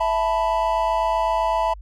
triangle chord, E suspended fourth, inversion none, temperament equal, 659.3 / 880 / 987.8 Hz, E5 / A5 / B5, 0 / 0 / 0 cents, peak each -21 dBFS, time 0-1.74 s, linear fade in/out 10 ms, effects added 50 Hz sine -36 dBFS peak until 1.81 s

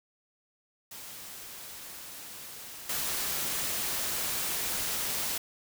white noise with level steps, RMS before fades -44 / -32 dBFS, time 0.91-5.38 s, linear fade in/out 5 ms, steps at 2.89 s, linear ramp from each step 5 ms, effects none

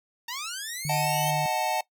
10% pulse linear sweep, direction up, 900 to 3200 Hz, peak -24 dBFS, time 0.28-1.31 s, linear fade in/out 5 ms
sine tone with tremolo, 150.3 Hz, D3, 40 cents sharp, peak -28 dBFS, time 0.85-1.46 s, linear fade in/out 0 ms, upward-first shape sine, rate 2.7 Hz, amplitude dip 25%
square chord, D# diminished, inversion none, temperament equal, 622.3 / 740 / 880 Hz, D#5 / F#5 / A5, 0 / 0 / 0 cents, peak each -33 / -29 / -29 dBFS, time 0.89-1.81 s, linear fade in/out 5 ms
effects noise-tail reverb RT60 0.1 s tail -19 dB re dry

